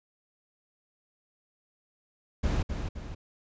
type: noise with echo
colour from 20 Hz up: brown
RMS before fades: -27 dBFS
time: 2.43-2.63 s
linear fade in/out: 10 ms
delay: 260 ms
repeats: 2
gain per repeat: -6 dB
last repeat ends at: 3.15 s
effects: resampled to 16000 Hz